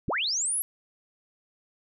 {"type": "linear sweep", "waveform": "sine", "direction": "up", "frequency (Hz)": [47.27, 11510], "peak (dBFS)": -25, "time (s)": [0.08, 0.62], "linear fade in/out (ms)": 0, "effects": []}